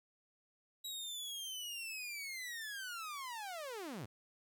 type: linear sweep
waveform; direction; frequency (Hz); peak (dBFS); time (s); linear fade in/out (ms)
sawtooth; down; 3872 to 90.1; -39; 0.84-4.06; 10
effects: 12-bit